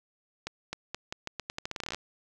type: accelerating click train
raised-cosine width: 0.2 ms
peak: -17 dBFS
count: 19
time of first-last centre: 0.47-1.946 s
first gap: 260 ms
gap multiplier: 0.83
effects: none